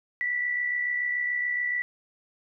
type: tone with amplitude modulation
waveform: sine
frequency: 1963 Hz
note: B6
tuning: 11 cents flat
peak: -23 dBFS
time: 0.21-1.82 s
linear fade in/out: 0 ms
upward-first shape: sine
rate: 67 Hz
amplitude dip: 45%
effects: none